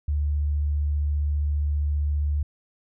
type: tone with vibrato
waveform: sine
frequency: 73.42 Hz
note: D2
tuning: in tune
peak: -21 dBFS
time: 0.08-2.43 s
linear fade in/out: 5 ms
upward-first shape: sine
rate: 15 Hz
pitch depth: 9 cents each way
effects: none